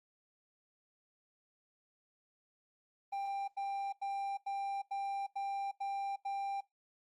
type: tone bursts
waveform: triangle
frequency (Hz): 792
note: G5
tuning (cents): +18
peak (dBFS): -33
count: 8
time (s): 3.12-6.609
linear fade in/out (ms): 10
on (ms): 360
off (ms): 87
effects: noise-tail reverb RT60 0.2 s tail -22 dB re dry + Opus 24 kbps